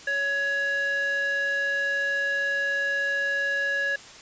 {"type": "tone with band-pass filter", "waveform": "square", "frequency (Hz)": 559, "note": "C#5", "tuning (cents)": 14, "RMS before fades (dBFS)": -26, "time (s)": [0.07, 3.96], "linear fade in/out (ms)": 5, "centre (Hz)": 1700, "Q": 3.4, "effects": ["white hiss -45 dBFS RMS until 4.21 s", "resampled to 16000 Hz"]}